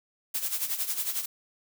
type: noise with tremolo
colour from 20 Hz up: blue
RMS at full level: -28 dBFS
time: 0.34-1.26 s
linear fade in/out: 10 ms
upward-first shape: sine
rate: 11 Hz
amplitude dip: 70%
effects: none